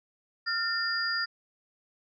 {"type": "tone cluster", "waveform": "sine", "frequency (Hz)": [1390, 1800, 4840], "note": ["F6", "A6", "D#8"], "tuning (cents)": [-9, 39, -49], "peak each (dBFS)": -31, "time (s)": [0.46, 1.26], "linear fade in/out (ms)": 20, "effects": ["MP3 96 kbps"]}